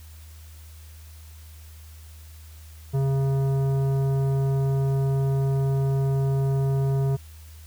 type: tone with tanh clipping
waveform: sine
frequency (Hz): 136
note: C#3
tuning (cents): -33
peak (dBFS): -22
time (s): 2.93-7.17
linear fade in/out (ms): 20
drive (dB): 13
effects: added 78 Hz sine -42 dBFS peak until 7.66 s + white hiss -53 dBFS RMS until 7.66 s